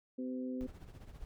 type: harmonic tone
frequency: 127.6 Hz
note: C3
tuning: 43 cents flat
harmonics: 2 / 3 / 4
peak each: -37 / -48 / -46 dBFS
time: 0.18-0.67 s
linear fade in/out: 10 ms
type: noise with tremolo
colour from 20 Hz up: brown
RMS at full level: -47 dBFS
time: 0.61-1.25 s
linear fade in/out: 0 ms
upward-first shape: sine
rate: 15 Hz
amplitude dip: 65%
effects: none